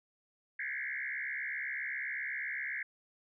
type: tone with frequency modulation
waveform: sine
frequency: 1901 Hz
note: A#6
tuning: 33 cents sharp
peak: -35 dBFS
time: 0.59-2.83 s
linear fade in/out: 5 ms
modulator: 67.7 Hz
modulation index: 4.4
effects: none